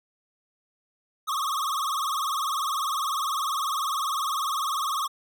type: tone with vibrato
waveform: square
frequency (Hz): 1174.7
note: D6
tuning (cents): 0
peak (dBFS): -26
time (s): 1.27-5.08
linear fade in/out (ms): 20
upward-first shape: sine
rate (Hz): 20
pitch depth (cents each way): 160
effects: none